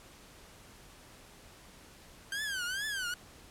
sawtooth tone with vibrato, 1568 Hz, G6, in tune, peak -30 dBFS, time 2.32-3.14 s, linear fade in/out 2 ms, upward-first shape triangle, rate 2.3 Hz, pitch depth 200 cents each way, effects pink hiss -55 dBFS RMS until 3.5 s + low-pass 12000 Hz 12 dB/octave

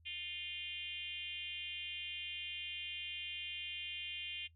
sine tone with frequency modulation, 2794 Hz, F7, in tune, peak -40 dBFS, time 0.05-4.48 s, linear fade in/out 20 ms, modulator 340 Hz, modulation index 1.5, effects noise-tail reverb RT60 0.1 s tail -18 dB re dry + added 82 Hz sine -63 dBFS peak until 4.55 s

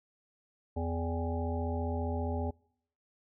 harmonic tone with a mistuned harmonic, 83.1 Hz, E2, 15 cents sharp, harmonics 1 / 3 / 5 / 7 / 9 / 10, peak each -33 / -38 / -40 / -41 / -43 / -43 dBFS, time 0.76-2.51 s, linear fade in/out 10 ms, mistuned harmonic 9, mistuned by +64 cents, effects noise-tail reverb RT60 0.7 s tail -26 dB re dry

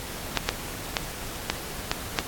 clicks, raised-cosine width 0.2 ms, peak -4 dBFS, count 6, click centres 0.373 / 0.49 / 0.968 / 1.5 / 1.915 / 2.188 s, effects pink hiss -36 dBFS RMS until 2.27 s + AAC 64 kbps

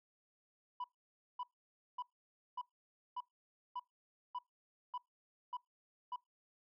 sine tone bursts, 987.8 Hz, B5, in tune, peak -36 dBFS, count 10, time 0.8-6.16 s, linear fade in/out 5 ms, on 41 ms, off 550 ms, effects noise-tail reverb RT60 0.2 s tail -26 dB re dry + tanh soft clip ceiling -38 dBFS

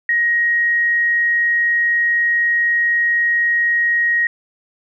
sine tone, 1884 Hz, A#6, 18 cents sharp, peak -13 dBFS, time 0.09-4.27 s, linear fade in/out 2 ms, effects none

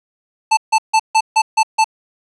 square tone bursts, 880 Hz, A5, in tune, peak -10 dBFS, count 7, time 0.51-1.844 s, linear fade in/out 10 ms, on 62 ms, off 150 ms, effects resampled to 22050 Hz + 8-bit

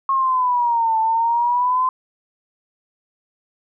sine exponential two-way sweep, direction down then up, 1088 to 883 to 1034 Hz, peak -15 dBFS, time 0.09-1.89 s, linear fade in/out 2 ms, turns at 0.99 s, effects none

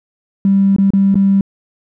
triangle tone with dropouts, 196 Hz, G3, in tune, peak -4 dBFS, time 0.45-1.41 s, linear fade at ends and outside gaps 2 ms, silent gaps 0.763-0.784 / 0.905-0.935 / 1.144-1.155 s, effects tanh soft clip ceiling -6 dBFS

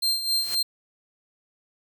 40% pulse tone with tremolo, 4170 Hz, C8, 7 cents flat, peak -19 dBFS, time 0.02-0.63 s, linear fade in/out 10 ms, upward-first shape sine, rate 3.8 Hz, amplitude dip 65%
white noise with exponential growth, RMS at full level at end -32 dBFS, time 0.23-0.55 s, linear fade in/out 5 ms, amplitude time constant 68 ms
effects none

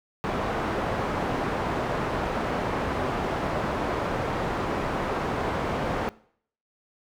white low-pass noise, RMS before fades -28 dBFS, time 0.24-6.09 s, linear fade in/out 0 ms, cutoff 920 Hz, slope 12 dB/octave, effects noise-tail reverb RT60 0.6 s tail -21 dB re dry

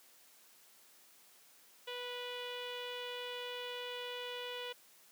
sawtooth tone with low-pass filter, 491.2 Hz, B4, 9 cents flat, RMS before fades -43 dBFS, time 1.87-4.73 s, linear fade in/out 10 ms, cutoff 3200 Hz, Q 5.5, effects white hiss -63 dBFS RMS until 5.11 s + high-pass 200 Hz 12 dB/octave

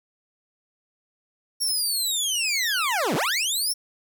20% pulse linear two-way sweep, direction down then up, 5588 to 130.81 to 5588 Hz, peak -17 dBFS, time 1.6-3.74 s, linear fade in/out 20 ms, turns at 3.15 s, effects none

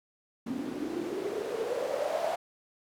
white noise with band-pass filter sweep, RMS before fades -33 dBFS, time 0.46-2.36 s, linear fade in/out 10 ms, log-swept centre 250 to 690 Hz, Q 8.3, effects none

